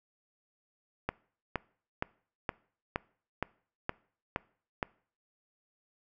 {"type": "click train", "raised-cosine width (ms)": 0.5, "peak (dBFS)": -15, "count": 9, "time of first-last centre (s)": [1.09, 4.828], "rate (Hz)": 2.14, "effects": ["noise-tail reverb RT60 0.5 s tail -23 dB re dry"]}